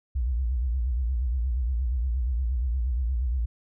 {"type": "tone with vibrato", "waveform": "sine", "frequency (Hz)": 61.6, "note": "B1", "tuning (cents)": -4, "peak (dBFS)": -23, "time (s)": [0.15, 3.46], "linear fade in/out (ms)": 10, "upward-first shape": "sine", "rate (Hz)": 8.5, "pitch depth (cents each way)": 160, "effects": []}